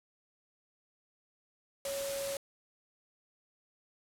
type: tone in noise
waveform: sine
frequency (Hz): 554.4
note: C#5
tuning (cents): 0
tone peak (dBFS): -35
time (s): 1.85-2.37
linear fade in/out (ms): 2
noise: white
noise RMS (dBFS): -40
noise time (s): 1.85-2.37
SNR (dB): +2
effects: low-pass 12000 Hz 12 dB/octave